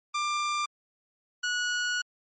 sawtooth tone pair in turn, 1189 / 1462.3 Hz, D6 / F#6, +21 / -21 cents, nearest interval major third, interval 358 cents, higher second, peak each -23 dBFS, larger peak neither, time 0.14-0.66 / 1.43-2.02 s, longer second, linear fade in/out 10 ms, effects MP3 32 kbps

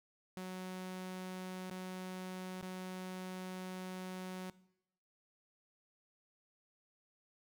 sawtooth tone with dropouts, 185 Hz, F#3, in tune, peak -38 dBFS, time 0.37-4.5 s, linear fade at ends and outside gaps 0 ms, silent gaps 1.698-1.71 / 2.611-2.627 s, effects noise-tail reverb RT60 0.8 s tail -19 dB re dry

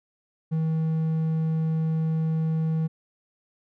triangle tone, 159.9 Hz, D#3, 48 cents sharp, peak -20 dBFS, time 0.51-2.88 s, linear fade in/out 20 ms, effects none

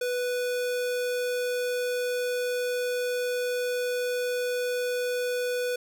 square tone, 493.9 Hz, B4, in tune, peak -27 dBFS, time 0.01-5.76 s, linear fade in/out 5 ms, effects none

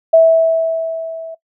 sine tone with level ramp, 653 Hz, E5, 17 cents flat, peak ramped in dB -3 to -26 dBFS, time 0.13-1.35 s, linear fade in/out 10 ms, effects noise-tail reverb RT60 0.1 s tail -20 dB re dry

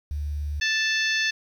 sine tone, 73.5 Hz, D2, 2 cents sharp, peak -26 dBFS, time 0.11-0.6 s, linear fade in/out 0 ms
harmonic tone, 880 Hz, A5, in tune, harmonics 2 / 3 / 4 / 5 / 6 / 7, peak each -24 / -28 / -30 / -32 / -34 / -35 dBFS, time 0.61-1.31 s, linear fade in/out 10 ms
effects 9-bit

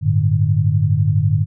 sine chord, G suspended second, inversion none, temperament equal with one note detuned, 98 / 110 / 149.23 Hz, G2 / A2 / D3, 0 / 0 / +28 cents, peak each -17 dBFS, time 0.01-1.46 s, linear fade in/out 50 ms, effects none

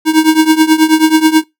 square tone with tremolo, 315.2 Hz, D#4, 23 cents sharp, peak -3 dBFS, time 0.05-1.44 s, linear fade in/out 50 ms, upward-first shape triangle, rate 9.3 Hz, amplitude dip 90%, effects noise-tail reverb RT60 0.2 s tail -24 dB re dry

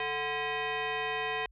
sine tone with frequency modulation, 740 Hz, F#5, in tune, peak -30 dBFS, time 0-1.46 s, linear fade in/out 2 ms, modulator 590 Hz, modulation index 3.7, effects added 50 Hz sine -57 dBFS peak until 1.51 s + AAC 64 kbps

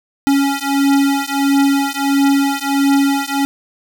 square beating tone pair, 277.2 / 278.7 Hz, C#4 / C#4, 0 / +9 cents, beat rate 1.5 Hz, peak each -16 dBFS, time 0.27-3.45 s, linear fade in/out 0 ms, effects none

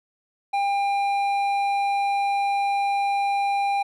sine tone with hard clipping, 800 Hz, G5, 35 cents sharp, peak -22 dBFS, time 0.53-3.83 s, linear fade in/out 10 ms, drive 8 dB, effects none

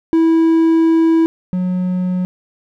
triangle tone pair in turn, 326.7 / 182.19 Hz, E4 / F#3, -15 / -26 cents, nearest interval minor seventh, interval 1011 cents, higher first, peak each -7 / -13 dBFS, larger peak first, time 0.13-1.26 / 1.53-2.25 s, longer first, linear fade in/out 0 ms, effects none

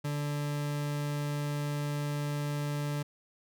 40% pulse tone, 146.1 Hz, D3, 9 cents flat, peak -30 dBFS, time 0.04-3.03 s, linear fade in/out 10 ms, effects none

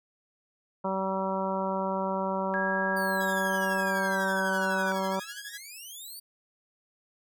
harmonic tone, 191.5 Hz, G3, 40 cents flat, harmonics 1 / 2 / 3 / 4 / 5 / 6 / 7, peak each -33 / -37 / -32 / -39 / -32 / -40 / -40 dBFS, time 0.84-5.2 s, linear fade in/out 10 ms
sine tone with pitch glide, 1638 to 1493.4 Hz, G#6 to F#6, -24 to +16 cents, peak -29 dBFS, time 2.54-4.92 s, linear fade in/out 0 ms, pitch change -160 cents, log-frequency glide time 3.75-4.64 s
10% pulse exponential two-way sweep, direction down then up, 4699 to 1029 to 4699 Hz, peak -34 dBFS, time 2.96-6.2 s, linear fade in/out 10 ms, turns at 5.08 s
sawtooth tone with tremolo, 1661.2 Hz, G#6, in tune, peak -34 dBFS, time 3.2-5.58 s, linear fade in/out 10 ms, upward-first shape sine, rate 12 Hz, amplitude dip 85%
effects none

